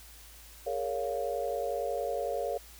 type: chord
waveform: sine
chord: Bb minor seventh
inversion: third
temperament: equal with one note detuned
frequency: 415.3 / 466.2 / 561.8 / 698.5 Hz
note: Ab4 / Bb4 / Db5 / F5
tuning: 0 / 0 / +23 / 0 cents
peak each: -38 / -35 / -34 / -36 dBFS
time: 0.66-2.58 s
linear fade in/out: 10 ms
effects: added 56 Hz sine -53 dBFS peak until 2.79 s + white hiss -53 dBFS RMS until 2.79 s